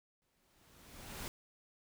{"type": "noise with exponential growth", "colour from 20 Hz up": "pink", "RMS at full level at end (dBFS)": -42, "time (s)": [0.22, 1.28], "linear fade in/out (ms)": 0, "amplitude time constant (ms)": 230, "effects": []}